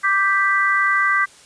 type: chord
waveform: sine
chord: G major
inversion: second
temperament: equal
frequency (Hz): 1174.7 / 1568 / 1975.5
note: D6 / G6 / B6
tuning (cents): 0 / 0 / 0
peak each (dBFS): -19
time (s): 0.03-1.26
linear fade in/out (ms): 20
effects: white hiss -47 dBFS RMS until 1.45 s + resampled to 22050 Hz